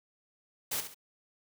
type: noise with echo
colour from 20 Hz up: white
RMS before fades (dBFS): -33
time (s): 0.71-0.81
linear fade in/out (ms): 10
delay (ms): 68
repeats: 2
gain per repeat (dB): -9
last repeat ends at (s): 0.946
effects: none